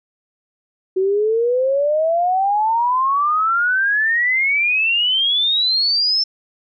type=exponential sweep; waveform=sine; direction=up; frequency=370.7 to 5360 Hz; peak=-14 dBFS; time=0.96-6.24 s; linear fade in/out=10 ms; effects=none